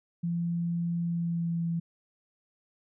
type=tone with pitch glide; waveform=sine; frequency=170.6 to 167.86 Hz; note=F3 to E3; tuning=-40 to +32 cents; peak=-27 dBFS; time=0.23-1.8 s; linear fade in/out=10 ms; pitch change=-28 cents; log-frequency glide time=0.99-1.66 s; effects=none